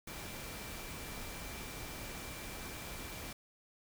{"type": "tone in noise", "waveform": "sine", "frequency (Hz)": 2349, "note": "D7", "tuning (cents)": 0, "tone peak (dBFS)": -54, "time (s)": [0.07, 3.33], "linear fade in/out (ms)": 5, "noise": "pink", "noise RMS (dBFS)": -45, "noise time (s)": [0.07, 3.33], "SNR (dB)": -12, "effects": []}